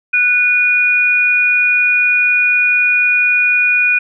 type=tone pair together; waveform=sine; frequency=1482.2 / 2452 Hz; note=F#6 / D#7; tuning=+3 / -26 cents; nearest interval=major sixth; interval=871 cents; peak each=-17 / -10 dBFS; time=0.13-3.99 s; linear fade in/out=10 ms; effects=none